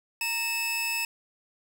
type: tone pair together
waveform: sawtooth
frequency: 924.2 / 2614 Hz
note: A#5 / E7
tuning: -15 / -15 cents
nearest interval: octave + tritone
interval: 1800 cents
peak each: -34 / -24 dBFS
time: 0.21-1.05 s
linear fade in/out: 2 ms
effects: none